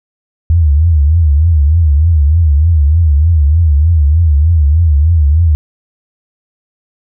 sine tone with vibrato, 77.78 Hz, D#2, in tune, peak -5 dBFS, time 0.5-5.55 s, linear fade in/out 0 ms, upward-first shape triangle, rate 3.3 Hz, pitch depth 200 cents each way, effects none

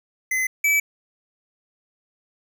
square tone pair in turn, 2041 / 2302 Hz, C7 / D7, -44 / -35 cents, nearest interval major second, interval 209 cents, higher second, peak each -21 / -17 dBFS, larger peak second, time 0.31-0.47 / 0.64-0.8 s, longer neither, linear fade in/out 5 ms, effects none

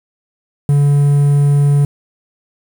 triangle tone with quantisation, 143.3 Hz, D3, 42 cents flat, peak -6 dBFS, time 0.69-1.85 s, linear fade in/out 2 ms, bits 6, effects none

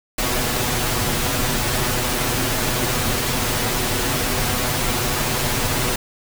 pink noise with comb filter, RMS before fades -21 dBFS, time 0.18-5.96 s, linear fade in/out 5 ms, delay 8.1 ms, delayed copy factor +0.65, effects none

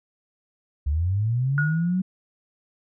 sine linear sweep, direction up, 68 to 190 Hz, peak -20 dBFS, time 0.86-2.02 s, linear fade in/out 10 ms
sine tone with exponential decay, 1447 Hz, F#6, 39 cents flat, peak -20 dBFS, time 1.58-2 s, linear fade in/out 1 ms, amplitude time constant 91 ms
effects none

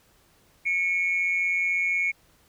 sine tone pair together, 2205 / 2381 Hz, C#7 / D7, -10 / +23 cents, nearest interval minor second, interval 133 cents, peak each -22 / -28 dBFS, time 0.65-2.12 s, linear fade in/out 20 ms, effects tanh soft clip ceiling -16 dBFS + pink hiss -61 dBFS RMS until 2.48 s

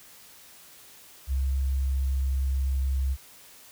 sine tone, 66.9 Hz, C2, 39 cents sharp, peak -23 dBFS, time 1.27-3.17 s, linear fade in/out 50 ms, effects white hiss -51 dBFS RMS until 3.71 s

